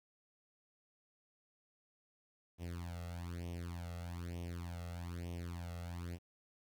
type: tone with flanger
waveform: sawtooth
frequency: 86.5 Hz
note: F2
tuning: 16 cents flat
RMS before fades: -44 dBFS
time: 2.58-6.19 s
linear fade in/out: 50 ms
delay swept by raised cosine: 0.33 to 1.53 ms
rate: 1.1 Hz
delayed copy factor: +0.9
effects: 12-bit